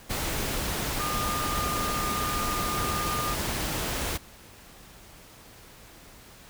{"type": "tone in noise", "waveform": "sine", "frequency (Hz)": 1213, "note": "D#6", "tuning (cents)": -44, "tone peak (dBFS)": -30, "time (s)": [0.99, 3.35], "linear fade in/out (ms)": 20, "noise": "pink", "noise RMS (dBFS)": -30, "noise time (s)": [0.09, 4.18], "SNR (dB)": -3, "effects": ["pink hiss -50 dBFS RMS until 6.49 s"]}